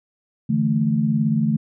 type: chord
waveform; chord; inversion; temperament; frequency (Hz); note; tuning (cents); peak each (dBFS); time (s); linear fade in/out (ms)
sine; D suspended second; none; equal; 146.83 / 164.81 / 220; D3 / E3 / A3; 0 / 0 / 0; -22 / -23 / -19; 0.49-1.57; 10
effects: none